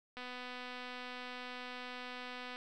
click train, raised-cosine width 0.3 ms, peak -30 dBFS, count 596, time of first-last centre 0.17-2.56 s, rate 249 Hz, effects none

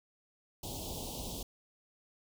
pink band-stop noise, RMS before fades -41 dBFS, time 0.63-1.43 s, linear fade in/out 5 ms, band 920 to 3000 Hz, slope 48 dB/octave, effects none

